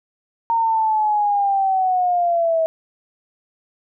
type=linear sweep; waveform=sine; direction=down; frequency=924 to 642 Hz; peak=-15 dBFS; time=0.5-2.66 s; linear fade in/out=0 ms; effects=none